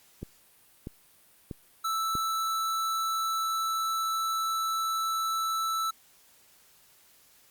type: click train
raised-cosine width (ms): 3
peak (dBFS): -23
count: 4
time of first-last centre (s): 0.23-2.153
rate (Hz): 1.56
type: tone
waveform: square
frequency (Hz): 1318.5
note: E6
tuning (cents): 0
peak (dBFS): -28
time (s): 1.84-5.91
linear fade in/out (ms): 10
effects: white hiss -60 dBFS RMS until 7.5 s + Opus 48 kbps